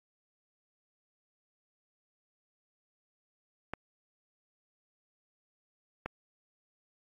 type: clicks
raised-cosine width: 0.5 ms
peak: -20 dBFS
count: 2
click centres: 3.736 / 6.06 s
effects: AAC 32 kbps